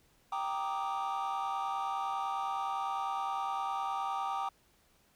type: chord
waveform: triangle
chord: Eb major seventh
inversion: first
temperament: equal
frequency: 784 / 932.3 / 1174.7 / 1244.5 Hz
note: G5 / Bb5 / D6 / Eb6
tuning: 0 / 0 / 0 / 0 cents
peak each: -33 / -36 / -35 / -38 dBFS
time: 0.32-4.49 s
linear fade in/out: 5 ms
effects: tanh soft clip ceiling -26 dBFS + pink hiss -68 dBFS RMS until 5.15 s